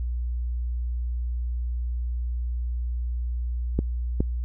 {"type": "clicks", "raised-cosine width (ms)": 3, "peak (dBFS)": -10, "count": 2, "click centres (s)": [3.79, 4.205], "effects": ["added 60 Hz sine -25 dBFS peak until 4.44 s"]}